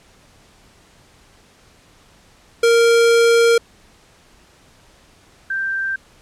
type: tone pair in turn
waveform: square / sine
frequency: 465 / 1570.9 Hz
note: A#4 / G6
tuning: -4 / +3 cents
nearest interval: octave + major sixth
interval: 2107 cents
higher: second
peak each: -11 / -19 dBFS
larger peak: first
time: 2.63-3.58 / 5.5-5.96 s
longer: first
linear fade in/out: 5 ms
effects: pink hiss -51 dBFS RMS until 6.21 s + low-pass 9000 Hz 12 dB/octave